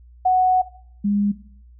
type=tone pair in turn; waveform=sine; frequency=740 / 203.7 Hz; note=F#5 / G#3; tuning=0 / -33 cents; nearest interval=octave + minor seventh; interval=2233 cents; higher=first; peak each=-13 / -17 dBFS; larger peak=first; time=0.25-0.62 / 1.04-1.32 s; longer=first; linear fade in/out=10 ms; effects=noise-tail reverb RT60 0.6 s tail -17 dB re dry + added 60 Hz sine -44 dBFS peak until 1.79 s